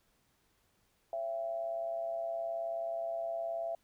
sine tone with amplitude modulation, 670 Hz, E5, 28 cents sharp, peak -31 dBFS, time 1.13-3.75 s, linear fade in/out 2 ms, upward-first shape sine, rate 119 Hz, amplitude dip 60%, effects pink hiss -73 dBFS RMS until 3.83 s

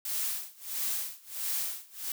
blue noise with tremolo, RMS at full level -31 dBFS, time 0.05-2.12 s, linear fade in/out 2 ms, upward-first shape sine, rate 1.5 Hz, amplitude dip 95%, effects none

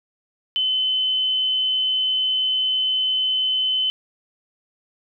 sine tone, 3043 Hz, F#7, 48 cents sharp, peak -18 dBFS, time 0.56-3.9 s, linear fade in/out 0 ms, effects none

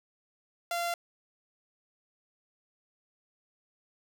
sawtooth tone, 689 Hz, F5, 24 cents flat, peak -26 dBFS, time 0.71-0.94 s, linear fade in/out 2 ms, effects none

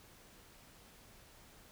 silence, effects pink hiss -60 dBFS RMS until 1.71 s

